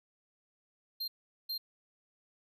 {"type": "tone bursts at uneven times", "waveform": "square", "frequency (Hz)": 4186, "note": "C8", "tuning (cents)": 0, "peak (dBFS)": -35, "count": 2, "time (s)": [[1, 1.08], [1.49, 1.58]], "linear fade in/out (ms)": 10, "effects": []}